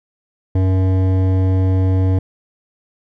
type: tone with hard clipping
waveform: sine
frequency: 93.9 Hz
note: F#2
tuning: 26 cents sharp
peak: -14 dBFS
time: 0.55-2.19 s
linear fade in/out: 5 ms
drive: 13 dB
effects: none